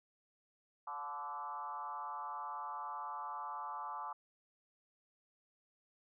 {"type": "tone with frequency modulation", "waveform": "sine", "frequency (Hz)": 1017, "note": "C6", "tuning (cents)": -50, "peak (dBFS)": -40, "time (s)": [0.87, 4.13], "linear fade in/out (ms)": 5, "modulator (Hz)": 150, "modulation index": 1.6, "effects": []}